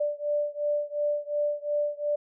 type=beating tone pair; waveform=sine; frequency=587.3 / 590.1 Hz; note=D5 / D5; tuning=0 / +8 cents; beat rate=2.8 Hz; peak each=-28 / -29 dBFS; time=0-2.16 s; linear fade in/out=10 ms; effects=none